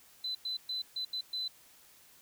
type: tone bursts at uneven times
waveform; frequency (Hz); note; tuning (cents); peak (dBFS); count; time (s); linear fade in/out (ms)
sine; 4023; B7; +31; -33; 6; 0.24-0.35 / 0.45-0.57 / 0.69-0.82 / 0.96-1.05 / 1.13-1.21 / 1.33-1.48; 5
effects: white hiss -60 dBFS RMS until 2.21 s